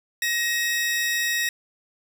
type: tone pair together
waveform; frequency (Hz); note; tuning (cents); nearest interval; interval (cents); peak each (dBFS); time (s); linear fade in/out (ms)
sawtooth; 1886 / 2590; A#6 / E7; +20 / -31; perfect fourth; 549; -19 / -28; 0.22-1.49; 2
effects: none